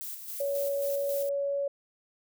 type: noise with tremolo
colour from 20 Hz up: violet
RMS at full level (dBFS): -38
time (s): 0.01-1.29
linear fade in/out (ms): 0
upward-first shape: square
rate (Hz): 3.7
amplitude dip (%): 45
type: tone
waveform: sine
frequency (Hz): 562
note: C#5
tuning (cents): +24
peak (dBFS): -27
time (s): 0.4-1.68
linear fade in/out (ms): 5
effects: none